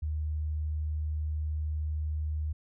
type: tone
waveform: sine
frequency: 76.6 Hz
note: D#2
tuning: 27 cents flat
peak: -29 dBFS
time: 0.02-2.53 s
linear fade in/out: 10 ms
effects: none